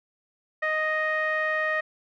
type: tone with low-pass filter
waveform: sawtooth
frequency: 622.3 Hz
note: D#5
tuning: in tune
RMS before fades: -26 dBFS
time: 0.62-1.81 s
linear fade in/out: 10 ms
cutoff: 1900 Hz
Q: 5
effects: none